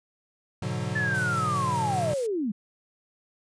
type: chord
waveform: square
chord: G# half-diminished seventh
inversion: none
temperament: equal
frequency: 103.83 / 123.47 / 146.83 / 185 Hz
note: G#2 / B2 / D3 / F#3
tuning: 0 / 0 / 0 / 0 cents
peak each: -35 / -33 / -35 / -35 dBFS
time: 0.62-2.14 s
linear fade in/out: 5 ms
type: linear sweep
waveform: sine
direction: down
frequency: 1760 to 190.1 Hz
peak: -25 dBFS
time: 0.95-2.52 s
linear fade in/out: 10 ms
type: noise with tremolo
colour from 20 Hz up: blue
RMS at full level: -38 dBFS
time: 1.14-2.27 s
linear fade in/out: 10 ms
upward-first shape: triangle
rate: 5.1 Hz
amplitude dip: 25%
effects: resampled to 22050 Hz